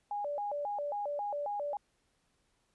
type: tone with vibrato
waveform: sine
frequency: 691 Hz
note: F5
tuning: 19 cents flat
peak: -33 dBFS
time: 0.11-1.77 s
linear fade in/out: 2 ms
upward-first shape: square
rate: 3.7 Hz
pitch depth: 300 cents each way
effects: pink hiss -75 dBFS RMS until 2.74 s + resampled to 24000 Hz